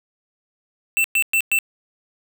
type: tone bursts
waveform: square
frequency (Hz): 2675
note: E7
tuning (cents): +25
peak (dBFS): -16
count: 4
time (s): 0.97-1.588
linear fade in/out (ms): 0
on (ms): 72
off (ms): 110
effects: none